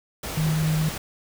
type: tone in noise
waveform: sine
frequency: 156.5 Hz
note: D#3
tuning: 10 cents sharp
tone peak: -20 dBFS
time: 0.37-0.89 s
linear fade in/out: 5 ms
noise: pink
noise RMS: -32 dBFS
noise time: 0.23-0.98 s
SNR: +9 dB
effects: none